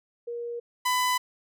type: tone pair in turn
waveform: sine / sawtooth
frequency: 473.5 / 1000.5 Hz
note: A#4 / B5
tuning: +27 / +22 cents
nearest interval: octave + minor second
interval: 1295 cents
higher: second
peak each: -31 / -19 dBFS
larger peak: second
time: 0.27-0.6 / 0.85-1.18 s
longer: neither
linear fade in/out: 10 ms
effects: none